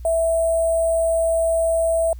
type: tone with sample-and-hold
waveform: sine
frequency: 659.3 Hz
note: E5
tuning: in tune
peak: -16 dBFS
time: 0.05-2.13 s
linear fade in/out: 2 ms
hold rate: 8820 Hz
effects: added 60 Hz sine -32 dBFS peak until 2.19 s + white hiss -59 dBFS RMS until 2.19 s